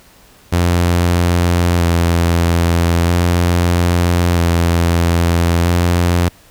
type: tone with vibrato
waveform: sawtooth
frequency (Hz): 86.1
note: F2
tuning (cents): -24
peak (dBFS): -7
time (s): 0.52-6.29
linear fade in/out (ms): 10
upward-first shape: square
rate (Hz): 0.39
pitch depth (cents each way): 20
effects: pink hiss -46 dBFS RMS until 6.5 s